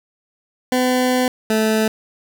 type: tone pair in turn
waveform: 20% pulse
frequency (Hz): 252.9 / 218.6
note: B3 / A3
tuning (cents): +41 / -11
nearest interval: minor third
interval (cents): 252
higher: first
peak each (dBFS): -10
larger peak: neither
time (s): 0.72-1.28 / 1.5-1.88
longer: first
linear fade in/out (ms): 2
effects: none